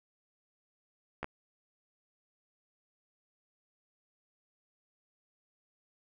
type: clicks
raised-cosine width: 0.5 ms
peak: -21 dBFS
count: 2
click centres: 1.23 / 1.244 s
effects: none